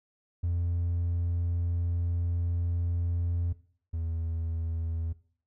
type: tone pair in turn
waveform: triangle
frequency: 86.3 / 82.43 Hz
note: F2 / E2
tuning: -20 / 0 cents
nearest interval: minor second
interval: 80 cents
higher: first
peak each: -23 / -27 dBFS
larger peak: first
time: 0.43-3.53 / 3.93-5.13 s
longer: first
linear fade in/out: 10 ms
effects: noise-tail reverb RT60 0.5 s tail -19 dB re dry + tanh soft clip ceiling -21 dBFS